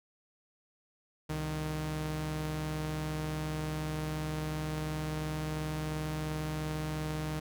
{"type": "tone pair together", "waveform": "sawtooth", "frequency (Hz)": [65.76, 154.3], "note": ["C2", "D#3"], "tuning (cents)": [9, -14], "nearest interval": "octave + minor third", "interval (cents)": 1477, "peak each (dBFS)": [-37, -30], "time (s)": [1.29, 7.4], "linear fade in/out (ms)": 10, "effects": []}